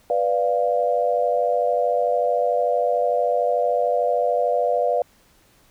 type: chord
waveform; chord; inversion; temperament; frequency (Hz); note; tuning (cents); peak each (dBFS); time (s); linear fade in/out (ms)
sine; B diminished; none; equal; 493.9 / 587.3 / 698.5; B4 / D5 / F5; 0 / 0 / 0; -22; 0.1-5.02; 2
effects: pink hiss -57 dBFS RMS until 5.7 s